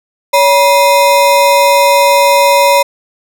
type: ring-modulated tone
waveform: square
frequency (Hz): 764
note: G5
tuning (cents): -45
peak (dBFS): -3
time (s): 0.33-2.83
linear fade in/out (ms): 10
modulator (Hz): 201
effects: none